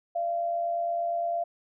sine tone pair together, 596 / 684.7 Hz, D5 / F5, +25 / -34 cents, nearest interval major second, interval 241 cents, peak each -38 / -26 dBFS, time 0.15-1.44 s, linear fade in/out 10 ms, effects none

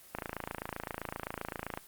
click train, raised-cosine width 0.5 ms, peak -20 dBFS, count 46, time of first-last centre 0.15-1.775 s, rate 27.7 Hz, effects white hiss -55 dBFS RMS until 1.87 s + Opus 24 kbps

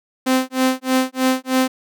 sawtooth tone with tremolo, 259.3 Hz, C4, 15 cents flat, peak -9 dBFS, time 0.26-1.68 s, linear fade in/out 10 ms, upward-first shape sine, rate 3.2 Hz, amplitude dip 100%, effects none

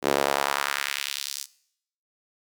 sawtooth tone with high-pass filter sweep, 70 Hz, C#2, 18 cents sharp, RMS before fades -27 dBFS, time 0.02-1.47 s, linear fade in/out 50 ms, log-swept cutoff 360 to 6400 Hz, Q 1.4, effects noise-tail reverb RT60 0.7 s tail -20 dB re dry

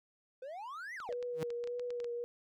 triangle exponential two-way sweep, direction up then down, 493.9 to 2094 to 493.9 Hz, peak -40 dBFS, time 0.42-1.14 s, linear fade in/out 5 ms, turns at 0.95 s
clicks, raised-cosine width 0.2 ms, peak -33 dBFS, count 10, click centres 1.002 / 1.126 / 1.227 / 1.504 / 1.64 / 1.674 / 1.796 / 1.905 / 2.002 / 2.044 s
sine tone with vibrato, 482.5 Hz, B4, 40 cents flat, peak -36 dBFS, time 1.09-2.24 s, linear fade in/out 0 ms, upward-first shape triangle, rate 1.7 Hz, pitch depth 30 cents each way
sawtooth tone with exponential growth, 157.7 Hz, D#3, 24 cents sharp, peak -31 dBFS, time 1.33-1.43 s, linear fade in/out 0 ms, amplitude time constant 21 ms
effects none

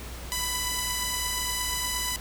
5% pulse beating tone pair, 987.8 / 996.3 Hz, B5 / B5, 0 / +15 cents, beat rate 8.5 Hz, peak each -23 / -16 dBFS, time 0.32-2.16 s, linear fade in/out 0 ms, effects added 60 Hz sine -38 dBFS peak until 2.2 s + pink hiss -42 dBFS RMS until 2.2 s

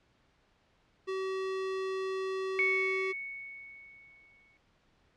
square tone, 380.9 Hz, G4, 50 cents flat, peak -33 dBFS, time 1.07-3.13 s, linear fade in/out 20 ms
sine tone with exponential decay, 2217 Hz, C#7, in tune, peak -24 dBFS, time 2.59-4.57 s, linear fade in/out 0 ms, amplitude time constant 430 ms
effects pink hiss -69 dBFS RMS until 5.16 s + low-pass 4000 Hz 12 dB/octave

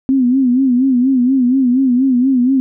sine tone with vibrato, 256.3 Hz, C4, 36 cents flat, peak -9 dBFS, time 0.09-2.6 s, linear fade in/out 0 ms, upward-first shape sine, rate 4.2 Hz, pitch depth 100 cents each way, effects none

